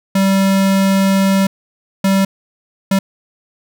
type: tone bursts at uneven times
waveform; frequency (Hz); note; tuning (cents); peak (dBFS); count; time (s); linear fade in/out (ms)
square; 194; G3; -18; -11; 3; 0.15-1.47 / 2.04-2.25 / 2.91-2.99; 5
effects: none